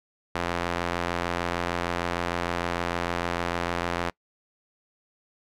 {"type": "tone with band-pass filter", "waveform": "sawtooth", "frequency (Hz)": 86.6, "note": "F2", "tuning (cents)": -14, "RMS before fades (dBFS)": -29, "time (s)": [0.35, 4.1], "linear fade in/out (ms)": 5, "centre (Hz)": 1300, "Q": 0.57, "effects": ["noise-tail reverb RT60 0.1 s tail -24 dB re dry"]}